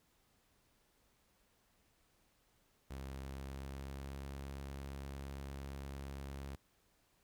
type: tone with pitch glide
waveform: sawtooth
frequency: 67.2 to 68.73 Hz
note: C2 to C#2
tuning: +47 to -14 cents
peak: -40 dBFS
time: 2.9-6.56 s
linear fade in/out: 10 ms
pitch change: +39 cents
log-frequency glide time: 3.1-4.28 s
effects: pink hiss -74 dBFS RMS until 7.23 s